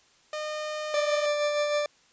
sawtooth tone, 610 Hz, D#5, 34 cents flat, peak -27 dBFS, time 0.33-1.26 s, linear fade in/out 2 ms
40% pulse tone with tremolo, 590 Hz, D5, 8 cents sharp, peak -22 dBFS, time 0.94-1.86 s, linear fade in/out 2 ms, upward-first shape sine, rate 6.4 Hz, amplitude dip 35%
effects white hiss -61 dBFS RMS until 2.12 s + resampled to 16000 Hz

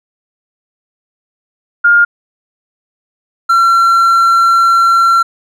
sine / triangle tone pair in turn, 1413 / 1360.5 Hz, F6 / F6, +20 / -46 cents, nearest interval minor second, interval 66 cents, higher first, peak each -4 dBFS, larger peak neither, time 1.84-2.05 / 3.49-5.23 s, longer second, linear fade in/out 10 ms, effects none

